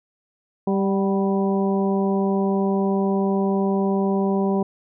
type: harmonic tone with a mistuned harmonic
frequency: 196 Hz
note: G3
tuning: in tune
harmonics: 1 / 2 / 3 / 4 / 5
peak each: -20 / -23 / -30 / -30 / -32 dBFS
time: 0.67-4.63 s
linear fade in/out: 5 ms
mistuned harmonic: 4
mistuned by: -38 cents
effects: none